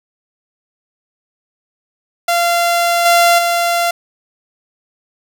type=tone with level steps; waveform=sawtooth; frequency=689 Hz; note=F5; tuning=24 cents flat; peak=-8 / -4 / -9 dBFS; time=2.28-3.91 s; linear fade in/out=5 ms; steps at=3.05 / 3.38 s; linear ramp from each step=10 ms; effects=none